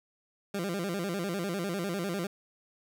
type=tone with vibrato; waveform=20% pulse; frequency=185 Hz; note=F#3; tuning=in tune; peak=-26 dBFS; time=0.54-2.27 s; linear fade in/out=5 ms; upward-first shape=square; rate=10 Hz; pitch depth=140 cents each way; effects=none